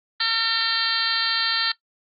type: harmonic tone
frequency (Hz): 453.7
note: A#4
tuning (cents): -47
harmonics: 2 / 3 / 4 / 5 / 6 / 7 / 8 / 9 / 10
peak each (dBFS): -37 / -28 / -27 / -37 / -35 / -28 / -31 / -26 / -27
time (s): 0.2-1.72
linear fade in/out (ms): 5
effects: noise-tail reverb RT60 0.1 s tail -18 dB re dry + Opus 32 kbps